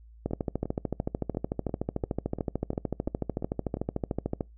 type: two click trains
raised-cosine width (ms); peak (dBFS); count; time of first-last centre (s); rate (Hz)
2; -21 / -15; 11 / 57; 0.31-3.77 / 0.26-4.408; 2.89 / 13.5
effects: noise-tail reverb RT60 0.2 s tail -25 dB re dry + added 56 Hz sine -49 dBFS peak until 4.57 s